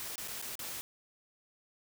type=noise with dropouts; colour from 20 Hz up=white; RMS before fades=-41 dBFS; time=0-0.81 s; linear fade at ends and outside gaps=0 ms; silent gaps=0.156-0.18 / 0.276-0.282 / 0.416-0.424 / 0.554-0.592 s; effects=none